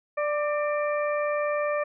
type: harmonic tone with a mistuned harmonic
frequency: 590 Hz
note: D5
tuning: 8 cents sharp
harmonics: 1 / 2 / 3 / 4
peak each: -25 / -31 / -35 / -37 dBFS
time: 0.17-1.84 s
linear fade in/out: 10 ms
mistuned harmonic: 3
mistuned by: +34 cents
effects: none